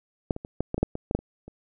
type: clicks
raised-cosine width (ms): 2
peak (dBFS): -10 / -21 / -23 / -12 / -14 / -15 / -7 / -18 / -14 / -8 / -30 / -29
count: 12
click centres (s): 0.308 / 0.364 / 0.449 / 0.606 / 0.744 / 0.78 / 0.83 / 0.954 / 1.111 / 1.15 / 1.19 / 1.48
effects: none